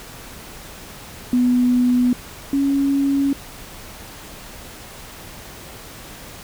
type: tone pair in turn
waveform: sine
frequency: 247.3 / 277.6 Hz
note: B3 / C#4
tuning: +3 / +3 cents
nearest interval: major second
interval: 200 cents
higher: second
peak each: -13 / -15 dBFS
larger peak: first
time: 1.33-2.13 / 2.53-3.33 s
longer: neither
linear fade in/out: 2 ms
effects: pink hiss -38 dBFS RMS until 6.43 s